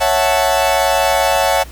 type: chord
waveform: 40% pulse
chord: F# minor seventh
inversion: second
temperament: equal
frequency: 554.4 / 659.3 / 740 / 880 Hz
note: C#5 / E5 / F#5 / A5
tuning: 0 / 0 / 0 / 0 cents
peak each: -17 dBFS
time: 0-1.64 s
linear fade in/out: 20 ms
effects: added 60 Hz sine -32 dBFS peak until 1.71 s + pink hiss -40 dBFS RMS until 1.71 s